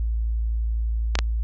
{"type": "clicks", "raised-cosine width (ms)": 0.2, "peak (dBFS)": -4, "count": 2, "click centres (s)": [1.154, 1.189], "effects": ["added 56 Hz sine -21 dBFS peak until 1.43 s", "resampled to 16000 Hz"]}